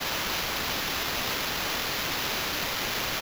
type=noise with sample-and-hold; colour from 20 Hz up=blue; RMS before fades=-30 dBFS; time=0-3.21 s; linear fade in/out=20 ms; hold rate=8820 Hz; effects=none